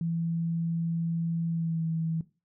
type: tone with pitch glide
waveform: sine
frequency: 166.6 to 162.61 Hz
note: E3 to E3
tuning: +19 to -23 cents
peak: -27 dBFS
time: 0.01-2.21 s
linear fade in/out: 2 ms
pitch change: -42 cents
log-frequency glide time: 1.49-1.84 s
effects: noise-tail reverb RT60 0.3 s tail -17 dB re dry